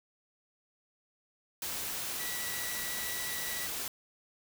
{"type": "noise", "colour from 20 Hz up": "white", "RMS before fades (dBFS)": -37, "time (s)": [1.62, 3.88], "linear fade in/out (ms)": 2}
{"type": "tone with vibrato", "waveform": "sawtooth", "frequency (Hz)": 1948, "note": "B6", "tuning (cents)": -24, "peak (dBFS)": -37, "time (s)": [2.19, 3.67], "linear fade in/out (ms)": 10, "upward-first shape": "sine", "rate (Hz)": 14, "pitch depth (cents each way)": 14}
{"effects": []}